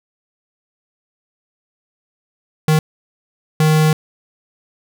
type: tone bursts at uneven times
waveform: square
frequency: 155.56 Hz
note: D#3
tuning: in tune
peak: -11 dBFS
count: 2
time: 2.68-2.79 / 3.6-3.93 s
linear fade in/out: 2 ms
effects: none